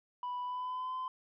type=tone with pitch glide; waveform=sine; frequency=987.8 to 1025.6 Hz; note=B5 to C6; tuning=0 to -35 cents; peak=-33 dBFS; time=0.23-1.08 s; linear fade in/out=2 ms; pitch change=+65 cents; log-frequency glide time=0.42-0.95 s; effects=tanh soft clip ceiling -34 dBFS